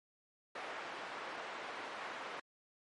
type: band-pass noise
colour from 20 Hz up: pink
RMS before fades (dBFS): -45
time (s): 0.55-2.4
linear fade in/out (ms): 5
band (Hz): 580 to 2200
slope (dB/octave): 12
effects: MP3 48 kbps